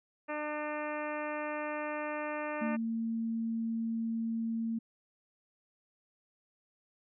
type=harmonic tone; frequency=300 Hz; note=D4; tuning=37 cents sharp; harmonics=1 / 2 / 3 / 4 / 5 / 6 / 7 / 8 / 9; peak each=-41 / -38 / -42 / -43 / -47 / -44 / -50 / -47 / -50 dBFS; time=0.28-2.77 s; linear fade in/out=20 ms
type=tone; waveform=sine; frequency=227.2 Hz; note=A#3; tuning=44 cents flat; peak=-31 dBFS; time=2.61-4.79 s; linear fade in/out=10 ms
effects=none